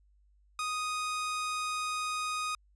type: tone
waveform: sawtooth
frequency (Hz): 1244.5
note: D#6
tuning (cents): 0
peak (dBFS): -28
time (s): 0.59-2.55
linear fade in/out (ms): 2
effects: added 50 Hz sine -62 dBFS peak until 2.75 s + resampled to 24000 Hz